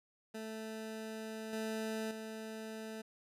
20% pulse tone with level steps, 220 Hz, A3, in tune, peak -37 / -32 / -38 dBFS, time 0.34-3.02 s, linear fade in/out 10 ms, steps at 1.53 / 2.11 s, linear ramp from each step 2 ms, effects resampled to 32000 Hz

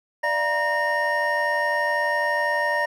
triangle tone cluster, 591 / 683 / 947 / 1841 Hz, D5 / F5 / A#5 / A#6, +11 / -39 / +27 / -22 cents, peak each -24 / -30 / -24 / -22 dBFS, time 0.23-2.86 s, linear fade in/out 10 ms, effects none

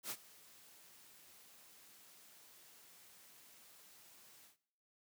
white noise with ADSR envelope, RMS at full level -41 dBFS, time 0.03-4.57 s, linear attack 76 ms, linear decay 53 ms, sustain -21 dB, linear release 120 ms, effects noise-tail reverb RT60 0.7 s tail -19 dB re dry + high-pass 100 Hz 12 dB/octave

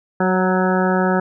harmonic tone with a mistuned harmonic, 185.7 Hz, F#3, 7 cents sharp, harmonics 1 / 2 / 3 / 4 / 5 / 7 / 8 / 9, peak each -18 / -21 / -23 / -24 / -25 / -26 / -27 / -28 dBFS, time 0.2-1.2 s, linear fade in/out 5 ms, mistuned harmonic 3, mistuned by -16 cents, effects none

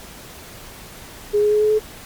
sine tone with pitch steps, 415.3 / 418.9 / 422.6 / 426.2 / 429.9 Hz, G#4 / G#4 / G#4 / G#4 / A4, 0 / +15 / +30 / +45 / -40 cents, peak -13 dBFS, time 1.33-1.795 s, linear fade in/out 20 ms, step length 93 ms, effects pink hiss -39 dBFS RMS until 2.05 s + MP3 96 kbps

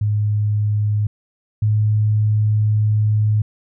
sine tone pair in turn, 105 / 106.71 Hz, G#2 / G#2, +19 / +47 cents, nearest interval unison, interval 28 cents, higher second, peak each -15 / -13 dBFS, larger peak second, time 0.01-1.07 / 1.62-3.42 s, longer second, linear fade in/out 5 ms, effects none

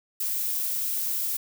violet noise, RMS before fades -28 dBFS, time 0.2-1.37 s, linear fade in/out 5 ms, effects none

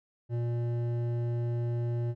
sine tone with hard clipping, 118.9 Hz, A#2, 35 cents sharp, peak -30 dBFS, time 0.29-2.15 s, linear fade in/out 50 ms, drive 10 dB, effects none

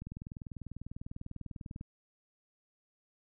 click train, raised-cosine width 5 ms, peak -30 dBFS, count 37, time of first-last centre 0.02-1.811 s, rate 20.1 Hz, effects none

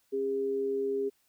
sine tone pair together, 270.7 / 405.6 Hz, C#4 / G#4, -41 / -41 cents, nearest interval perfect fifth, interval 700 cents, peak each -38 / -28 dBFS, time 0.12-1.1 s, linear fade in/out 20 ms, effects white hiss -71 dBFS RMS until 1.28 s

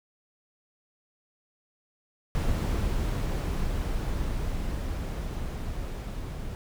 brown noise with level ramp, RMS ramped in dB -26 to -35 dBFS, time 2.35-6.55 s, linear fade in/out 0 ms, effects none

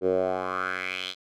10% pulse tone with band-pass filter sweep, 92.5 Hz, F#2, in tune, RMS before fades -28 dBFS, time 0.01-1.15 s, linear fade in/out 50 ms, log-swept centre 400 to 3800 Hz, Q 3.9, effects none

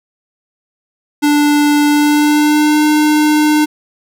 square tone with pitch glide, 293.7 to 302.5 Hz, D4 to D#4, 0 to -49 cents, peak -9 dBFS, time 1.22-3.66 s, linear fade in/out 20 ms, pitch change +51 cents, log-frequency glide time 1.87-2.85 s, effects none

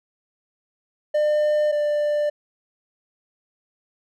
triangle tone pair in turn, 601 / 592.7 Hz, D5 / D5, +40 / +16 cents, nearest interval unison, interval 24 cents, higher first, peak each -15 / -17 dBFS, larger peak first, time 1.14-1.72 / 1.72-2.3 s, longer neither, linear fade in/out 10 ms, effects none

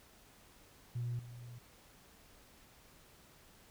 sine tone with level steps, 120.6 Hz, B2, 41 cents flat, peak -34 / -47 dBFS, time 0.95-1.59 s, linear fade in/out 10 ms, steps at 1.19 s, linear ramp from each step 2 ms, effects tanh soft clip ceiling -32 dBFS + pink hiss -62 dBFS RMS until 3.7 s

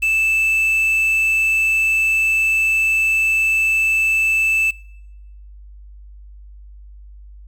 triangle tone with quantisation, 2637 Hz, E7, in tune, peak -13 dBFS, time 0.02-4.71 s, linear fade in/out 10 ms, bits 6, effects noise-tail reverb RT60 0.9 s tail -24 dB re dry + added 50 Hz sine -37 dBFS peak until 7.47 s

